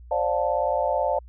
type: chord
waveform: sine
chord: D minor seventh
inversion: third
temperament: just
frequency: 528.6 / 587.3 / 704.8 / 881 Hz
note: C5 / D5 / F5 / A5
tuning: +18 / 0 / +16 / +2 cents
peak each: -27 / -25 / -27 / -27 dBFS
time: 0.11-1.19 s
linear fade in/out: 5 ms
effects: added 60 Hz sine -42 dBFS peak until 1.28 s